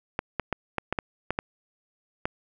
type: clicks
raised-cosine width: 0.5 ms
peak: -11 dBFS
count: 9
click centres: 0.191 / 0.397 / 0.527 / 0.783 / 0.926 / 0.988 / 1.306 / 1.389 / 2.255 s
effects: none